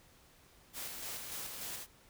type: noise with tremolo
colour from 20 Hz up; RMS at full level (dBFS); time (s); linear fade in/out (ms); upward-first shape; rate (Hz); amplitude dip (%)
white; -42; 0.73-1.87; 50; square; 3.4; 30
effects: pink hiss -63 dBFS RMS until 2.09 s